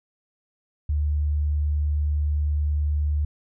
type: tone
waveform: sine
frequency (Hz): 74.2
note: D2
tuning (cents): +18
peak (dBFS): -20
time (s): 0.89-3.25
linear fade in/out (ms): 5
effects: none